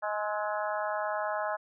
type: harmonic tone with a mistuned harmonic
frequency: 209.7 Hz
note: G#3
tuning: 17 cents sharp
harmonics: 3 / 4 / 5 / 6 / 7 / 8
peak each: -33 / -35 / -37 / -39 / -40 / -41 dBFS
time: 0.02-1.57 s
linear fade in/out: 20 ms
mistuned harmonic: 6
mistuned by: +40 cents
effects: none